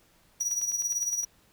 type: tone with tremolo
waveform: square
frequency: 5800 Hz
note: F#8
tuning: 35 cents flat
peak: -25 dBFS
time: 0.4-1.25 s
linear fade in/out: 10 ms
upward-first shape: sine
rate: 18 Hz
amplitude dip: 65%
type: click train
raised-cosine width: 0.2 ms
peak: -31 dBFS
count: 9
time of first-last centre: 0.41-1.233 s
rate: 9.72 Hz
effects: pink hiss -63 dBFS RMS until 1.52 s